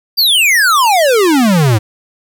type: exponential sweep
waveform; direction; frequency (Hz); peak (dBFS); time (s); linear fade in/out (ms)
square; down; 4814 to 101.7; -8; 0.17-1.79; 20
effects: none